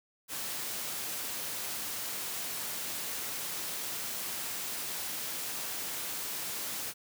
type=noise; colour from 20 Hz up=white; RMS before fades=-37 dBFS; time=0.28-6.94 s; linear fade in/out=50 ms; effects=high-pass 100 Hz 12 dB/octave